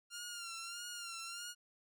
10% pulse tone with vibrato, 1392 Hz, F6, 6 cents flat, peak -35 dBFS, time 0.1-1.55 s, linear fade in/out 50 ms, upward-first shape sine, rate 1.6 Hz, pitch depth 57 cents each way, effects none

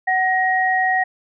sine tone pair together, 748 / 1884.8 Hz, F#5 / A#6, +19 / +19 cents, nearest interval octave + major third, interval 1600 cents, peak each -18 dBFS, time 0.07-1.04 s, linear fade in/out 10 ms, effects none

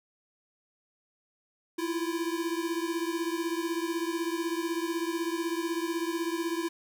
square beating tone pair, 329.6 / 345.6 Hz, E4 / F4, 0 / -18 cents, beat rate 16 Hz, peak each -32 / -34 dBFS, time 1.78-6.69 s, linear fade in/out 10 ms, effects none

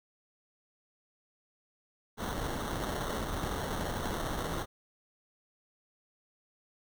pink noise with sample-and-hold, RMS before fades -35 dBFS, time 2.17-4.66 s, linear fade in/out 50 ms, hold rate 2450 Hz, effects none

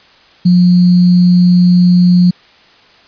sine tone with sample-and-hold, 178.4 Hz, F3, 37 cents sharp, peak -4 dBFS, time 0.45-2.31 s, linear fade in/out 10 ms, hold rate 4410 Hz, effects white hiss -44 dBFS RMS until 3.07 s + resampled to 11025 Hz

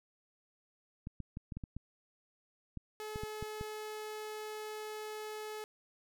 clicks, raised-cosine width 5 ms, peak -29 dBFS, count 12, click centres 1.071 / 1.203 / 1.371 / 1.522 / 1.57 / 1.638 / 1.766 / 2.773 / 3.159 / 3.235 / 3.426 / 3.611 s
sawtooth tone, 428.4 Hz, A4, 46 cents flat, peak -37 dBFS, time 3-5.64 s, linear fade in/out 0 ms
effects none

